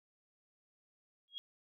sine tone with exponential growth, 3283 Hz, G#7, 21 cents flat, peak -36 dBFS, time 1.28-1.38 s, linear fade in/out 0 ms, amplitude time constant 20 ms, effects none

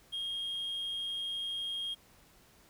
triangle tone, 3244 Hz, G#7, 41 cents flat, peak -32 dBFS, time 0.12-1.95 s, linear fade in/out 20 ms, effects tanh soft clip ceiling -29 dBFS + pink hiss -62 dBFS RMS until 2.69 s

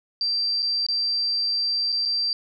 sine tone with dropouts, 4699 Hz, D8, in tune, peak -21 dBFS, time 0.21-2.33 s, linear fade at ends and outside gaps 1 ms, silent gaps 0.622-0.627 / 0.865-0.886 / 1.921-1.925 / 2.053-2.057 s, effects none

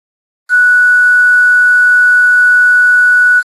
sine tone with quantisation, 1475 Hz, F#6, 6 cents flat, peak -4 dBFS, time 0.49-3.43 s, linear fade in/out 50 ms, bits 5, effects AAC 32 kbps

